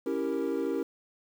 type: chord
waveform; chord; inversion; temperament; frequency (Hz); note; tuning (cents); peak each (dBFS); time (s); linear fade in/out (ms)
triangle; C# diminished seventh; none; equal; 277.2 / 329.6 / 392 / 466.2; C#4 / E4 / G4 / Bb4; 0 / 0 / 0 / 0; -31; 0.06-0.83; 5
effects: tanh soft clip ceiling -18 dBFS + 9-bit